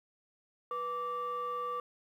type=tone pair together; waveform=sine; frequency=490.2 / 1166 Hz; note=B4 / D6; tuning=-13 / -13 cents; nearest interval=octave + minor third; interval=1500 cents; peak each=-38 / -33 dBFS; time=0.71-1.8 s; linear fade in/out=2 ms; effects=tanh soft clip ceiling -30 dBFS + 11-bit